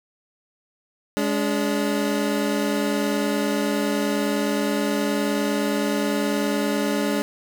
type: tone pair together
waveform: 25% pulse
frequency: 207.9 / 287 Hz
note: G#3 / D4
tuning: +2 / -40 cents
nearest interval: tritone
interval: 558 cents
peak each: -20 / -20 dBFS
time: 1.17-7.22 s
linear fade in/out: 0 ms
effects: none